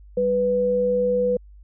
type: tone pair together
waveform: sine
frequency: 196 / 494.7 Hz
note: G3 / B4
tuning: 0 / +3 cents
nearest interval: octave + major third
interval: 1603 cents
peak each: -28 / -18 dBFS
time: 0.17-1.37 s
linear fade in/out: 5 ms
effects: added 50 Hz sine -43 dBFS peak until 1.63 s